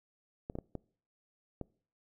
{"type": "clicks", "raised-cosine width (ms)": 2, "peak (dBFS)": -25, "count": 5, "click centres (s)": [0.499, 0.554, 0.587, 0.753, 1.613], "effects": ["noise-tail reverb RT60 0.5 s tail -24 dB re dry"]}